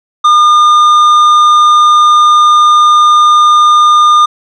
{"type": "tone with tanh clipping", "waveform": "sine", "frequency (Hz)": 1211, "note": "D#6", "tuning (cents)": -47, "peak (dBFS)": -4, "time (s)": [0.24, 4.26], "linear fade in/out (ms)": 10, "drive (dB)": 8, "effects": []}